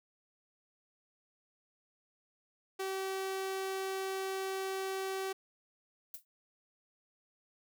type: tone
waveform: sawtooth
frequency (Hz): 383.5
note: G4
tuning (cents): -38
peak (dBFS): -31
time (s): 2.79-5.33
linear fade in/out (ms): 10
type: noise with exponential decay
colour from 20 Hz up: violet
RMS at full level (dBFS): -40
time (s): 6.14-6.25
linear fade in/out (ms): 2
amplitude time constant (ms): 22
effects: none